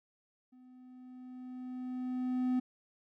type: tone with level ramp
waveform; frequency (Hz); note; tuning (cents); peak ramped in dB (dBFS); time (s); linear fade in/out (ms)
triangle; 253; B3; +42; -54 to -25; 0.52-2.6; 10
effects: none